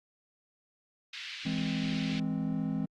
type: band-pass noise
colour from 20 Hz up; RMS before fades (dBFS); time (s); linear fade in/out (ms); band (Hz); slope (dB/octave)
pink; -42; 1.13-2.2; 5; 2000 to 4300; 24
type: chord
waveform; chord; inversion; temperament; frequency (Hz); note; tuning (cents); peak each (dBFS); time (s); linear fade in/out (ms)
triangle; E augmented; none; equal; 164.81 / 207.7 / 261.6; E3 / G#3 / B#3; 0 / 0 / 0; -32; 1.45-2.86; 10
effects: Opus 32 kbps